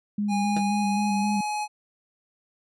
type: tone with vibrato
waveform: sine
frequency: 203.3 Hz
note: G#3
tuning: 37 cents flat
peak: -23 dBFS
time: 0.18-1.41 s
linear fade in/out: 5 ms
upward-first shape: square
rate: 3.8 Hz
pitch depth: 27 cents each way
type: tone with pitch glide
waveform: square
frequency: 820 to 841.6 Hz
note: G#5 to G#5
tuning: -22 to +23 cents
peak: -27 dBFS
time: 0.28-1.68 s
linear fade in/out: 50 ms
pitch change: +45 cents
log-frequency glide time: 0.53-1.32 s
type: tone with exponential decay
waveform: 15% pulse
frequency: 160 Hz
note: D#3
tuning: 49 cents sharp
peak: -22 dBFS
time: 0.56-0.65 s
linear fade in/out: 5 ms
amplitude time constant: 19 ms
effects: resampled to 24000 Hz